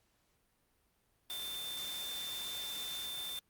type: tone in noise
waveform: sine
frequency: 3561 Hz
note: A7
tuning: 20 cents sharp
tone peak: -40 dBFS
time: 1.3-3.39 s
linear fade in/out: 0 ms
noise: white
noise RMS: -45 dBFS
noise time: 1.3-3.39 s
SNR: +2 dB
effects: pink hiss -75 dBFS RMS until 3.49 s + Opus 48 kbps